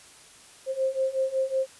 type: beating tone pair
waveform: sine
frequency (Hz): 526 / 531.4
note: C5 / C5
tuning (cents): +9 / +27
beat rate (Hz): 5.4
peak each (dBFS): -28 / -26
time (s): 0.66-1.67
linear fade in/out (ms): 50
effects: white hiss -51 dBFS RMS until 1.79 s + resampled to 24000 Hz